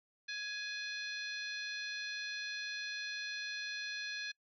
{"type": "harmonic tone with a mistuned harmonic", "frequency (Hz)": 834, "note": "G#5", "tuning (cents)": 7, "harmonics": [2, 3, 4, 5, 6, 7], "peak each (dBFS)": [-42, -45, -49, -45, -57, -55], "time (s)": [0.28, 4.32], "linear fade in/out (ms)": 10, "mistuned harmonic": 4, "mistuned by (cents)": 57, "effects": ["noise-tail reverb RT60 0.1 s tail -26 dB re dry"]}